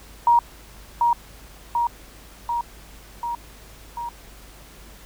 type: tone with echo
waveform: sine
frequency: 946 Hz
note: A#5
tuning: 25 cents sharp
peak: -12 dBFS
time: 0.27-0.39 s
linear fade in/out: 2 ms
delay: 740 ms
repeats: 5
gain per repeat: -3 dB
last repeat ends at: 4.09 s
effects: added 50 Hz sine -46 dBFS peak until 5.05 s + pink hiss -47 dBFS RMS until 5.05 s